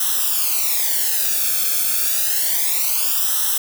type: noise with flanger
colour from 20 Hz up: blue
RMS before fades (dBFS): -19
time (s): 0-3.58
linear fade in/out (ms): 5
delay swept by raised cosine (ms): 0.43 to 1.03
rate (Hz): 0.29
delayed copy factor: -1
effects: none